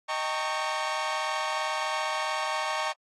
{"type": "chord", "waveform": "sawtooth", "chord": "Eb dominant seventh", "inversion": "none", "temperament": "equal with one note detuned", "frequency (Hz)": [622.3, 784, 912.6, 1108.7], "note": ["Eb5", "G5", "Bb5", "Db6"], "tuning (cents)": [0, 0, -37, 0], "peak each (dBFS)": [-31, -32, -29, -28], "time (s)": [0.08, 2.93], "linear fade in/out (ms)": 20, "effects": ["low-pass 6000 Hz 12 dB/octave", "AAC 32 kbps"]}